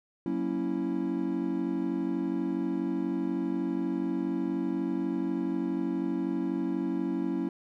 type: chord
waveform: triangle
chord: F# dominant seventh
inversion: none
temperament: equal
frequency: 185 / 233.1 / 277.2 / 329.6 Hz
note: F#3 / A#3 / C#4 / E4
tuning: 0 / 0 / 0 / 0 cents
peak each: -33 / -34 / -30 / -30 dBFS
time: 0.26-7.49 s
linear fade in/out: 2 ms
effects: none